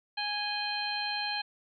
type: harmonic tone with a mistuned harmonic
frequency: 829 Hz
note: G#5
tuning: 3 cents flat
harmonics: 1 / 2 / 3 / 4 / 5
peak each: -36 / -38 / -38 / -39 / -35 dBFS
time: 0.17-1.42 s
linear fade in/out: 10 ms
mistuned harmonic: 4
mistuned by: -92 cents
effects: none